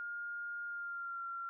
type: tone with pitch glide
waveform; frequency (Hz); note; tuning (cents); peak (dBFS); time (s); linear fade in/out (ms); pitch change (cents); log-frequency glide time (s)
sine; 1415 to 1372.3; F6 to F6; +22 to -31; -39; 0-1.49; 0; -53; 0.65-1.23
effects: none